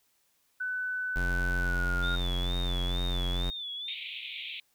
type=tone with pitch glide; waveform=sine; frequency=1500 to 1415.8 Hz; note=F#6 to F6; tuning=+23 to +23 cents; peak=-30 dBFS; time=0.6-2.16 s; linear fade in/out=10 ms; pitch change=-100 cents; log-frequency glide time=1.59-1.99 s
type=tone; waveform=square; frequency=44.41 Hz; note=F1; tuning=30 cents sharp; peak=-29 dBFS; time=1.16-3.5 s; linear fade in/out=0 ms
type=tone with vibrato; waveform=sine; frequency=3520 Hz; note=A7; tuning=in tune; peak=-35 dBFS; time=2.02-3.95 s; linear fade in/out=20 ms; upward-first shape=sine; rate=2.2 Hz; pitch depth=89 cents each way
type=band-pass noise; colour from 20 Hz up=pink; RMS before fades=-40 dBFS; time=3.88-4.6 s; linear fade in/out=2 ms; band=2200 to 3800 Hz; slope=96 dB/octave
effects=white hiss -71 dBFS RMS until 4.74 s